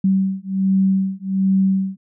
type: beating tone pair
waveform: sine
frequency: 191.3 / 192.6 Hz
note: G3 / G3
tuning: -42 / -30 cents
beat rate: 1.3 Hz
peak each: -18 dBFS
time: 0.04-1.97 s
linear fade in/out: 5 ms
effects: none